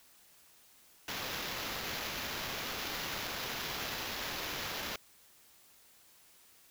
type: noise with sample-and-hold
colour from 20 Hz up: white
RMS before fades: -39 dBFS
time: 1.08-4.96 s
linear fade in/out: 2 ms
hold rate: 8820 Hz
effects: white hiss -62 dBFS RMS until 6.7 s